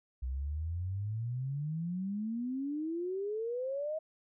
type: exponential sweep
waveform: sine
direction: up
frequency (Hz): 61.74 to 640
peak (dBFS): -33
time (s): 0.22-3.99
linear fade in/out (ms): 10
effects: none